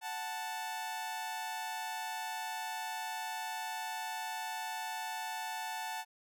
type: tone pair together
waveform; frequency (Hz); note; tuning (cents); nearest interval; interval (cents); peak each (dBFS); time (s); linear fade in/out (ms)
sawtooth; 740 / 880; F#5 / A5; 0 / 0; minor third; 300; -39 / -35; 0.01-6.05; 50
effects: none